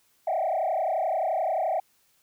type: tone with frequency modulation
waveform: sine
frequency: 698.5 Hz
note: F5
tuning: in tune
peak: -22 dBFS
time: 0.27-1.8 s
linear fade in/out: 5 ms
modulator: 31.5 Hz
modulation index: 2.7
effects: tanh soft clip ceiling -20 dBFS + white hiss -66 dBFS RMS until 2.22 s